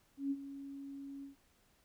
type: tone with ADSR envelope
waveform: sine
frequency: 277.2 Hz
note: C#4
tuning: in tune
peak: -31 dBFS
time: 0.17-1.36 s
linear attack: 140 ms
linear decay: 46 ms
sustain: -13 dB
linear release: 130 ms
effects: pink hiss -71 dBFS RMS until 1.84 s